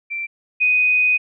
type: tone pair in turn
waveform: sine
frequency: 2349 / 2494 Hz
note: D7 / D#7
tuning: 0 / +3 cents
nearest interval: minor second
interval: 103 cents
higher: second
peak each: -23 / -13 dBFS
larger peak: second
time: 0.1-0.27 / 0.6-1.18 s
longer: second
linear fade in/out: 20 ms
effects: none